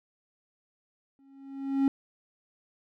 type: tone with exponential growth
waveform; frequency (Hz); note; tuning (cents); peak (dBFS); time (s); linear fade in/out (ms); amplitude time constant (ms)
triangle; 272.9; C#4; -27; -17; 1.19-1.88; 1; 150
effects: none